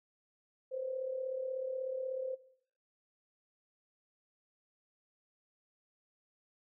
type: tone with amplitude modulation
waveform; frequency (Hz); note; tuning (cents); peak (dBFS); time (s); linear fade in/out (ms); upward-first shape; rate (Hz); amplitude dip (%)
sine; 520; C5; -11; -33; 0.71-2.36; 20; sine; 36.4; 65
effects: noise-tail reverb RT60 0.6 s tail -17 dB re dry